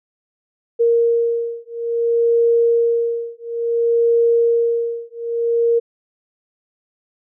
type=beating tone pair; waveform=sine; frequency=466.2 / 466.78 Hz; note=A#4 / A#4; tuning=0 / +2 cents; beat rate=0.58 Hz; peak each=-17 dBFS; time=0.79-5.8 s; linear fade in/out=20 ms; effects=none